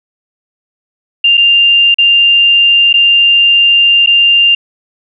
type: tone with dropouts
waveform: sine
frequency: 2794 Hz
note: F7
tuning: in tune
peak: -4 dBFS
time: 1.24-4.55 s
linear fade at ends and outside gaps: 5 ms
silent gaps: 1.372-1.376 / 1.944-1.984 / 2.929-2.939 / 4.062-4.072 s
effects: none